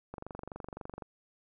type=click train; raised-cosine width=1 ms; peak=-27 dBFS; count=22; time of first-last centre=0.14-1.022 s; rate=23.8 Hz; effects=none